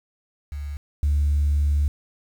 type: tone pair in turn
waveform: sine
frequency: 72.2 / 72.95 Hz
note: D2 / D2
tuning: -29 / -11 cents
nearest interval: unison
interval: 18 cents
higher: second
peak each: -28 / -16 dBFS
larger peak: second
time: 0.52-0.77 / 1.03-1.88 s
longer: second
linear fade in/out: 0 ms
effects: tanh soft clip ceiling -14 dBFS + 8-bit